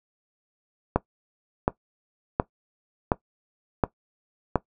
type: click train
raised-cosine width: 1 ms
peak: -5 dBFS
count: 6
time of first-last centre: 0.96-4.557 s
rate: 1.39 Hz
effects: noise-tail reverb RT60 0.1 s tail -18 dB re dry